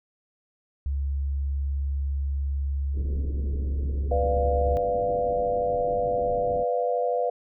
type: tone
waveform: sine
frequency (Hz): 69.5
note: C#2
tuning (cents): +5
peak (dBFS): -24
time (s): 0.86-4.77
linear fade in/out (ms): 0
type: low-pass noise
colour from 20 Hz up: pink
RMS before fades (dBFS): -37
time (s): 2.93-6.65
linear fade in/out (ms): 50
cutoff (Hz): 460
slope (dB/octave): 48
type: chord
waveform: sine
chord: B diminished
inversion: none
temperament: equal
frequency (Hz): 493.9 / 587.3 / 698.5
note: B4 / D5 / F5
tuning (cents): 0 / 0 / 0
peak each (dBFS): -25 / -29 / -27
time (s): 4.11-7.3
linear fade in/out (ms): 5
effects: none